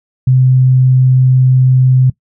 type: tone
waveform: sine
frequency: 129 Hz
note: C3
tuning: 24 cents flat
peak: -5 dBFS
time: 0.27-2.1 s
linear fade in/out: 5 ms
effects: noise-tail reverb RT60 0.1 s tail -20 dB re dry